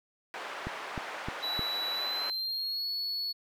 white band-pass noise, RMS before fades -40 dBFS, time 0.34-2.3 s, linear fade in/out 0 ms, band 540 to 1600 Hz, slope 12 dB/octave
click train, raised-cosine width 3 ms, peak -22 dBFS, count 4, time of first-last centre 0.67-1.593 s, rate 3.25 Hz
triangle tone with pitch glide, 3938 to 4395 Hz, B7 to C#8, -6 to -16 cents, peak -30 dBFS, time 1.42-3.33 s, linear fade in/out 20 ms, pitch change +190 cents, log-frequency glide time 1.92-2.9 s
effects none

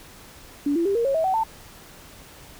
sine tone with pitch steps, 287.1 / 337.5 / 396.7 / 466.4 / 548.3 / 644.5 / 757.7 / 890.7 Hz, D4 / E4 / G4 / A#4 / C#5 / E5 / F#5 / A5, -39 / +41 / +21 / +1 / -19 / -39 / +41 / +21 cents, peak -19 dBFS, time 0.66-1.436 s, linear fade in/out 5 ms, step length 97 ms, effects pink hiss -46 dBFS RMS until 2.59 s

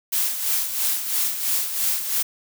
blue noise with tremolo, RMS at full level -21 dBFS, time 0.12-2.23 s, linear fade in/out 10 ms, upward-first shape sine, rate 3 Hz, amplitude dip 60%, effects none

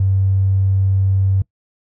triangle tone, 96.4 Hz, G2, 28 cents flat, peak -8 dBFS, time 0-1.42 s, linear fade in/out 5 ms, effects noise-tail reverb RT60 0.1 s tail -25 dB re dry + tanh soft clip ceiling -10 dBFS

